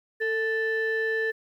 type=tone pair together; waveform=sine; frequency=445.6 / 1760 Hz; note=A4 / A6; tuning=+22 / 0 cents; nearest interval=2 octaves; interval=2378 cents; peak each=-25 dBFS; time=0.2-1.32 s; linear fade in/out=20 ms; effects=tanh soft clip ceiling -20 dBFS + 10-bit